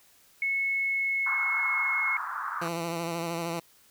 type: tone with pitch glide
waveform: sine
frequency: 2195 to 2170 Hz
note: C#7 to C#7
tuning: -18 to -37 cents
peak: -25 dBFS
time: 0.42-2.17 s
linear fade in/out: 2 ms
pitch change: -19 cents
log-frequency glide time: 0.64-2.05 s
type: band-pass noise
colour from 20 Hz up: pink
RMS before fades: -34 dBFS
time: 1.26-2.68 s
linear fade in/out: 5 ms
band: 1000 to 1500 Hz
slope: 48 dB/octave
type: tone with vibrato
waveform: 10% pulse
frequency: 168.3 Hz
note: E3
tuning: 36 cents sharp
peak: -22 dBFS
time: 2.61-3.6 s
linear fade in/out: 10 ms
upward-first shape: sine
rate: 13 Hz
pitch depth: 37 cents each way
effects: white hiss -60 dBFS RMS until 3.9 s